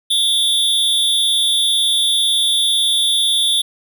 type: tone with amplitude modulation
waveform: square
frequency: 3520 Hz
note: A7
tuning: in tune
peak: -10 dBFS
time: 0.1-3.62 s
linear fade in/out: 10 ms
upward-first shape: sine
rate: 262 Hz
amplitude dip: 85%
effects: none